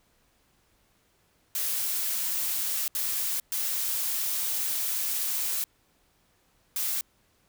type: noise bursts at uneven times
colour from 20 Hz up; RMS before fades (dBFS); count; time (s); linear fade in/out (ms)
blue; -29; 4; 1.55-2.88 / 2.95-3.4 / 3.52-5.64 / 6.76-7.01; 2
effects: pink hiss -67 dBFS RMS until 7.48 s